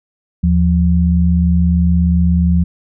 sine tone pair together, 77.9 / 174.88 Hz, D#2 / F3, +3 / +3 cents, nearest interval octave + major second, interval 1400 cents, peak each -12 dBFS, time 0.43-2.64 s, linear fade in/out 10 ms, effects none

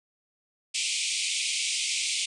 pink band-pass noise, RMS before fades -29 dBFS, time 0.74-2.26 s, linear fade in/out 10 ms, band 2200 to 9400 Hz, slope 96 dB/octave, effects none

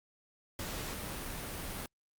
pink noise, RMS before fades -40 dBFS, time 0.59-1.86 s, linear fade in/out 2 ms, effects Opus 48 kbps

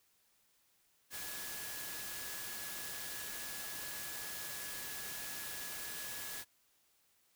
sine tone in noise, 1688 Hz, G#6, 28 cents sharp, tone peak -51 dBFS, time 1.1-6.45 s, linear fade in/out 50 ms, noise white, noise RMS -44 dBFS, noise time 1.1-6.45 s, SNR -10 dB, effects white hiss -73 dBFS RMS until 7.35 s

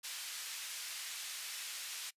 pink band-pass noise, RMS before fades -44 dBFS, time 0.03-2.11 s, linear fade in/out 20 ms, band 2400 to 13000 Hz, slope 12 dB/octave, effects noise-tail reverb RT60 0.1 s tail -23 dB re dry + resampled to 32000 Hz

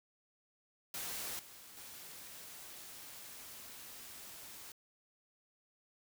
white noise with level steps, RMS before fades -42 / -55 / -51 dBFS, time 0.94-4.72 s, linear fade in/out 2 ms, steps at 1.39 / 1.77 s, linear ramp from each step 2 ms, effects none

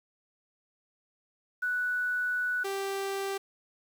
sine / sawtooth tone pair in turn, 1480 / 392 Hz, F#6 / G4, 0 / 0 cents, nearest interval octave + major seventh, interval 2300 cents, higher first, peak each -27 dBFS, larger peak neither, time 1.62-2.64 / 2.64-3.38 s, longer first, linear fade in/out 10 ms, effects 9-bit

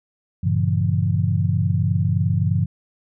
sine chord, G diminished seventh, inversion none, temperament just, 98 / 117.6 / 141.12 / 169.34 Hz, G2 / Bb2 / Db3 / Fb3, 0 / +16 / +31 / +47 cents, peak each -20 / -24 / -23 / -23 dBFS, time 0.43-2.66 s, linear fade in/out 10 ms, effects none

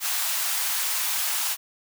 white high-pass noise, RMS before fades -26 dBFS, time 0-1.57 s, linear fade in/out 50 ms, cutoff 740 Hz, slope 24 dB/octave, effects none

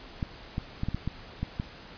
clicks, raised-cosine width 5 ms, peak -17 dBFS, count 8, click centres 0.228 / 0.581 / 0.834 / 0.886 / 0.946 / 1.076 / 1.43 / 1.599 s, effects pink hiss -47 dBFS RMS until 1.97 s + resampled to 11025 Hz

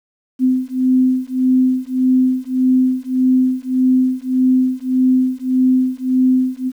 sine beating tone pair, 256 / 257.7 Hz, C4 / C4, -38 / -26 cents, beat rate 1.7 Hz, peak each -15 dBFS, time 0.39-6.72 s, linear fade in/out 50 ms, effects 8-bit

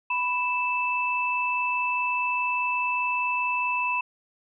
sine tone pair together, 987.8 / 2637 Hz, B5 / E7, 0 / 0 cents, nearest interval octave + perfect fourth, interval 1700 cents, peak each -26 dBFS, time 0.1-4.01 s, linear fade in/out 5 ms, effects none

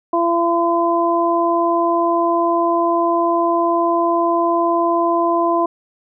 harmonic tone, 339.7 Hz, F4, 48 cents flat, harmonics 1 / 2 / 3, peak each -18 / -18 / -18 dBFS, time 0.13-5.66 s, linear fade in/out 5 ms, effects none

